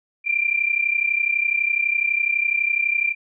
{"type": "tone pair together", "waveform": "sine", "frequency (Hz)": [2358, 2390], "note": ["D7", "D7"], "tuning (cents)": [6, 30], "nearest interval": "unison", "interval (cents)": 24, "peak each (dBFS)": -21, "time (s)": [0.24, 3.15], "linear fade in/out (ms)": 50, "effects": []}